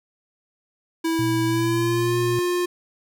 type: tone with pitch glide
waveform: square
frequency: 327.3 to 354.9 Hz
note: E4 to F4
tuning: -12 to +28 cents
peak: -21 dBFS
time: 1.04-2.66 s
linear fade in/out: 10 ms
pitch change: +140 cents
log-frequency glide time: 1.46-2.18 s
type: tone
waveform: sine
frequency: 120.2 Hz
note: B2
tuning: 46 cents flat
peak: -24 dBFS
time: 1.19-2.39 s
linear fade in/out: 0 ms
effects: none